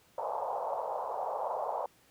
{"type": "band-pass noise", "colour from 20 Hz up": "white", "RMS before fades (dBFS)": -35, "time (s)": [0.18, 1.86], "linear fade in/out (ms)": 2, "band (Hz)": [500, 990], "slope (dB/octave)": 48, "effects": ["pink hiss -64 dBFS RMS until 2.1 s", "high-pass 80 Hz 12 dB/octave"]}